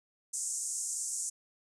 pink band-pass noise, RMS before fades -36 dBFS, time 0.33-1.3 s, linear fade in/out 10 ms, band 6500 to 9100 Hz, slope 48 dB/octave, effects none

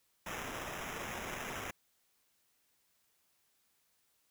violet noise with sample-and-hold, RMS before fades -42 dBFS, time 0.26-1.71 s, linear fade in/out 5 ms, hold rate 4410 Hz, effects white hiss -75 dBFS RMS until 4.3 s

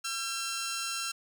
10% pulse tone pair together, 1355.9 / 1597 Hz, E6 / G6, +48 / +32 cents, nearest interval minor third, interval 284 cents, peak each -25 / -31 dBFS, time 0.04-1.12 s, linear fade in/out 10 ms, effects none

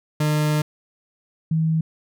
40% pulse / sine tone pair in turn, 151.3 / 160.3 Hz, D#3 / E3, -48 / -48 cents, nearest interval minor second, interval 100 cents, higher second, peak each -17 dBFS, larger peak neither, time 0.2-0.62 / 1.51-1.81 s, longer first, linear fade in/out 5 ms, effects none

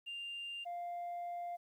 sine tone pair in turn, 2794 / 698.5 Hz, F7 / F5, 0 / 0 cents, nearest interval 2 octaves, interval 2400 cents, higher first, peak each -40 / -37 dBFS, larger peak second, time 0.06-0.65 / 0.65-1.57 s, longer second, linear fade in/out 20 ms, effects tanh soft clip ceiling -38 dBFS + 12-bit

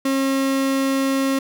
35% pulse tone, 270 Hz, C#4, 45 cents flat, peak -16 dBFS, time 0.05-1.39 s, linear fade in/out 5 ms, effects none

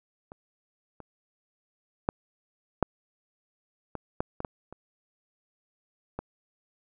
clicks, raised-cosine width 1 ms, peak -29 / -29 / -10 / -7 / -20 / -13 / -20 / -17 / -29 / -19 dBFS, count 10, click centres 0.319 / 1.003 / 2.089 / 2.827 / 3.953 / 4.205 / 4.404 / 4.448 / 4.726 / 6.19 s, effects none

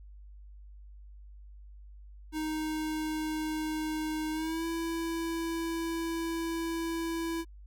square tone with pitch glide, 311.1 to 331.5 Hz, D#4 to E4, 0 to +10 cents, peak -32 dBFS, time 2.32-7.45 s, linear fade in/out 50 ms, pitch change +110 cents, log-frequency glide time 4.32-4.65 s, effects added 50 Hz sine -47 dBFS peak until 7.66 s

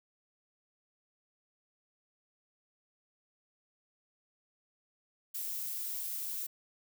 violet noise, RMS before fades -38 dBFS, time 5.34-6.47 s, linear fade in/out 10 ms, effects none

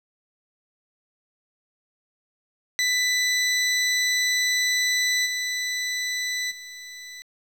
20% pulse tone with level steps, 1990 Hz, B6, 13 cents sharp, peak -15 / -20 / -32 dBFS, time 2.79-7.22 s, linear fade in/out 0 ms, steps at 5.25 / 6.5 s, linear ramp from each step 20 ms, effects low-pass 11000 Hz 12 dB/octave + 9-bit

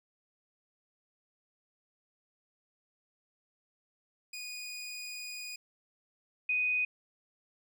20% pulse / sine tone pair in turn, 2469 / 2492 Hz, D#7 / D#7, -14 / +2 cents, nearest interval unison, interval 16 cents, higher second, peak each -35 / -27 dBFS, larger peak second, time 4.33-5.56 / 6.49-6.85 s, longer first, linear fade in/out 5 ms, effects none

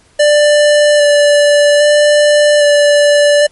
square tone with vibrato, 587.3 Hz, D5, in tune, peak -6 dBFS, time 0.19-3.47 s, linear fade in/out 10 ms, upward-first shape square, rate 0.62 Hz, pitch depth 11 cents each way, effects pink hiss -49 dBFS RMS until 3.51 s + MP3 48 kbps

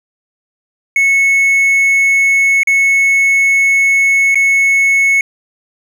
triangle tone with dropouts, 2200 Hz, C#7, 14 cents flat, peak -6 dBFS, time 0.96-5.21 s, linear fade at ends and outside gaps 2 ms, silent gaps 2.633-2.672 / 4.346-4.355 s, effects none

